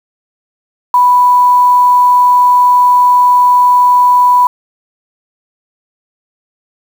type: tone with quantisation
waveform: sine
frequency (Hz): 987.8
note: B5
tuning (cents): 0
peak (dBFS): -4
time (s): 0.94-4.47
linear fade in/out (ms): 2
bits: 5
effects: none